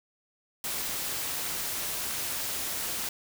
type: noise with amplitude modulation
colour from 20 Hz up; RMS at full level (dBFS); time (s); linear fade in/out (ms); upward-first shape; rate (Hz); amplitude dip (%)
white; -31; 0.64-3.09; 2; sine; 220; 40
effects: none